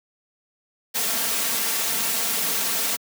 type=noise with comb filter; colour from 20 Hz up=white; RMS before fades=-24 dBFS; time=0.94-2.97 s; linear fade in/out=20 ms; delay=4.4 ms; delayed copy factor=+0.6; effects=high-pass 150 Hz 12 dB/octave